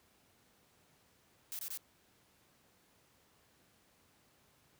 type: noise bursts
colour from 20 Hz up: blue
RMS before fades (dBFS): -42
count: 3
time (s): 1.52-1.774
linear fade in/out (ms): 0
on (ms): 70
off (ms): 22
effects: pink hiss -69 dBFS RMS until 4.79 s + high-pass 80 Hz 12 dB/octave